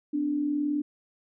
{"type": "tone pair together", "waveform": "sine", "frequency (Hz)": [254.3, 293.7], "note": ["C4", "D4"], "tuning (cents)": [-49, 0], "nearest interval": "major second", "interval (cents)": 249, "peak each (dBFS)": [-34, -25], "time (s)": [0.13, 0.82], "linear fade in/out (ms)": 10, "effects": []}